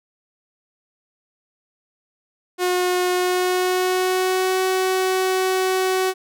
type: tone with pitch glide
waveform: sawtooth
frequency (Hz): 361.5 to 374.7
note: F#4 to F#4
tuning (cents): -40 to +22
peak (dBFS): -14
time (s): 2.58-6.14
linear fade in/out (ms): 50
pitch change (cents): +62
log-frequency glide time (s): 3.13-4.59
effects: none